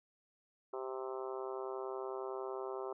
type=harmonic tone; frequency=130.81 Hz; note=C3; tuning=in tune; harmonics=3 / 4 / 5 / 6 / 7 / 8 / 9 / 10; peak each=-41 / -47 / -48 / -50 / -51 / -50 / -54 / -53 dBFS; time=0.73-2.93 s; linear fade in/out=5 ms; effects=none